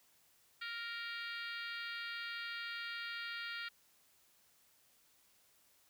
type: harmonic tone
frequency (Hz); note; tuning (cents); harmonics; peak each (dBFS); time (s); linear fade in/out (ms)
466.2; A#4; 0; 3 / 4 / 5 / 6 / 7 / 8 / 9 / 10; -45 / -47 / -49 / -51 / -52 / -53 / -54 / -55; 0.61-3.69; 10
effects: white hiss -70 dBFS RMS until 5.89 s